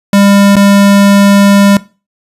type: tone with dropouts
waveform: square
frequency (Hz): 200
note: G3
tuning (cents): +35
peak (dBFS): -4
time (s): 0.13-1.77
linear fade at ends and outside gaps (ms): 2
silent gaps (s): 0.556-0.565
effects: noise-tail reverb RT60 0.3 s tail -18 dB re dry + resampled to 32000 Hz

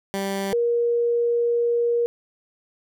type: tone pair in turn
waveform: 15% pulse / sine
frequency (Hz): 196 / 473.1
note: G3 / A#4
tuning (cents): 0 / +26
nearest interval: octave + minor third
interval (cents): 1526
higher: second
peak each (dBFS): -18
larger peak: neither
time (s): 0.14-0.53 / 0.53-2.06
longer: second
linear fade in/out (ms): 0
effects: none

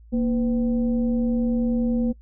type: tone with frequency modulation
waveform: sine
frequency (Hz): 234.8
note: A#3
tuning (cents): +13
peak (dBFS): -19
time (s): 0.12-2.13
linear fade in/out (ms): 20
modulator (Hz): 270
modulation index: 0.55
effects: noise-tail reverb RT60 0.1 s tail -24 dB re dry + added 56 Hz sine -45 dBFS peak until 2.21 s

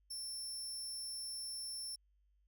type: tone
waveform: 25% pulse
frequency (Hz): 5380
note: E8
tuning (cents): +34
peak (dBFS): -37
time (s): 0.1-1.96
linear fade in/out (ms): 10
effects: added 50 Hz sine -70 dBFS peak until 2.47 s

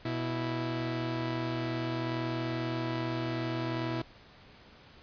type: tone pair together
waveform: sawtooth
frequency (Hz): 123 / 328.4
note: B2 / E4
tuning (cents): -7 / -6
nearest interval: octave + perfect fourth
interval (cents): 1701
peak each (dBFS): -30 / -30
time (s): 0.05-4.02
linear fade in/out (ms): 5
effects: pink hiss -55 dBFS RMS until 5.02 s + resampled to 11025 Hz

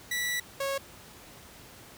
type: tone pair in turn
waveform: sawtooth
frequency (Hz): 1957 / 549.2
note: B6 / C#5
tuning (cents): -16 / -16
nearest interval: octave + minor seventh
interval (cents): 2200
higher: first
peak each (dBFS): -25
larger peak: neither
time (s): 0.11-0.4 / 0.6-0.78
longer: first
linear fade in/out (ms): 5
effects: pink hiss -50 dBFS RMS until 1.97 s + high-pass 60 Hz 12 dB/octave

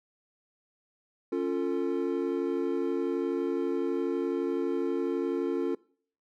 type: chord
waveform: triangle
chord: Db augmented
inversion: none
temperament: equal with one note detuned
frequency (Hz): 277.2 / 349.2 / 448.2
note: Db4 / F4 / A4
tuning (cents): 0 / 0 / +32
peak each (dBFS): -30 / -28 / -30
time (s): 1.32-5.75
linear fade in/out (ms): 5
effects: noise-tail reverb RT60 0.5 s tail -22 dB re dry

